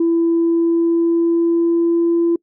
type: tone with pitch glide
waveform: sine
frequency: 334.3 to 338.6 Hz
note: E4 to E4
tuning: +24 to +46 cents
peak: -11 dBFS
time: 0-2.36 s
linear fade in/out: 5 ms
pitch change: +22 cents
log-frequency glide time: 0.31-2.17 s
effects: noise-tail reverb RT60 0.1 s tail -25 dB re dry + tanh soft clip ceiling -9 dBFS